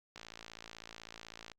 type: click train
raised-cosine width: 0.2 ms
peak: -29 dBFS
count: 77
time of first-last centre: 0.16-1.517 s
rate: 56 Hz
effects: Opus 48 kbps